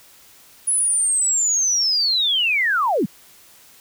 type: linear sweep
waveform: sine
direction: down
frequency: 10400 to 146.83 Hz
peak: -16 dBFS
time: 0.67-3.06 s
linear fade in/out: 10 ms
effects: white hiss -49 dBFS RMS until 3.8 s